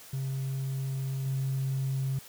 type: tone with level steps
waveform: triangle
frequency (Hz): 134.1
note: C3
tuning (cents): +43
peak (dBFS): -27 / -24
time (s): 0.13-2.19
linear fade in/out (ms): 5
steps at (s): 1.26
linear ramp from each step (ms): 2
effects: tanh soft clip ceiling -24 dBFS + white hiss -50 dBFS RMS until 2.28 s